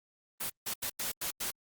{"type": "noise bursts at uneven times", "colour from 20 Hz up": "white", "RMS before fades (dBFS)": -35, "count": 6, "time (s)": [[0.4, 0.5], [0.66, 0.74], [0.82, 0.9], [0.99, 1.12], [1.21, 1.31], [1.4, 1.51]], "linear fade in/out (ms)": 10, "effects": ["Opus 32 kbps"]}